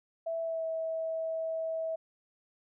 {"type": "tone with pitch glide", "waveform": "sine", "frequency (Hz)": [659.3, 648], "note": ["E5", "E5"], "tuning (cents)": [0, -30], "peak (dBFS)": -31, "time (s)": [0.26, 1.96], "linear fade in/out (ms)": 10, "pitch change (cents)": -30, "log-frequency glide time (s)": [0.42, 0.65], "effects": []}